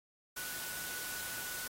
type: tone in noise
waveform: sine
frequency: 1480 Hz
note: F#6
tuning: in tune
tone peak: -45 dBFS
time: 0.36-1.68 s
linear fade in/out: 10 ms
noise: white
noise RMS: -42 dBFS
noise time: 0.36-1.68 s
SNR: -6 dB
effects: AAC 48 kbps